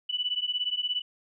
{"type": "beating tone pair", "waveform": "sine", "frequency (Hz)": [2960, 2977], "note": ["F#7", "F#7"], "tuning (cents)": [0, 10], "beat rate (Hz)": 17, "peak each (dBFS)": -30, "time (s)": [0.09, 1.02], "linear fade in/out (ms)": 10, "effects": []}